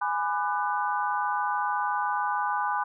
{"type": "chord", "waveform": "sine", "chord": "G# half-diminished seventh", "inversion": "none", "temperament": "just", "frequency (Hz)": [830.6, 996.7, 1196.1, 1495.1], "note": ["G#5", "B5", "D6", "F#6"], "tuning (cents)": [0, 16, 31, 18], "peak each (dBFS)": [-29, -29, -32, -33], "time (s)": [0.01, 2.84], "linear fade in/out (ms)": 10, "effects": []}